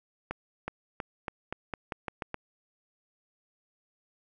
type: accelerating click train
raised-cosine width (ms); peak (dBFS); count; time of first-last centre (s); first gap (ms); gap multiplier
0.5; -18; 10; 0.31-2.343; 370; 0.87
effects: none